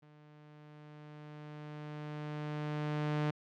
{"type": "tone with level ramp", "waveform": "sawtooth", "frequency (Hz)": 150, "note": "D3", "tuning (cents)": 37, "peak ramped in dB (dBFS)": [-54, -26], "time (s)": [0.02, 3.31], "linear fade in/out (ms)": 10, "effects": ["low-pass 3000 Hz 12 dB/octave"]}